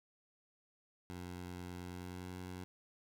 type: tone with pitch glide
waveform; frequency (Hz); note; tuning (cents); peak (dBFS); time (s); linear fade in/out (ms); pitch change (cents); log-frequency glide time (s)
15% pulse; 89.3 to 91.23; F2 to F#2; +39 to -24; -38; 1.1-2.64; 0; +37; 1.87-2.34
effects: 12-bit